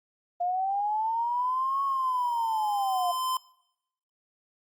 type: linear two-way sweep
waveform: sine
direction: up then down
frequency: 698.5 to 1108.7 to 698.5 Hz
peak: -25 dBFS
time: 0.4-3.12 s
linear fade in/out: 10 ms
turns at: 1.83 s
type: tone with exponential growth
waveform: square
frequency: 1030 Hz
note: C6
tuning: 28 cents flat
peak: -26 dBFS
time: 0.7-3.37 s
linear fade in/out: 2 ms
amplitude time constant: 580 ms
effects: noise-tail reverb RT60 0.8 s tail -21 dB re dry + Opus 32 kbps